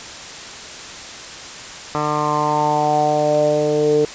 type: tone with low-pass filter sweep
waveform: 10% pulse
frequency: 150 Hz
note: D3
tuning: 37 cents sharp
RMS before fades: -17 dBFS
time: 1.95-4.05 s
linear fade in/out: 0 ms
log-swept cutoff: 1300 to 430 Hz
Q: 6.1
effects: white hiss -33 dBFS RMS until 4.14 s + resampled to 16000 Hz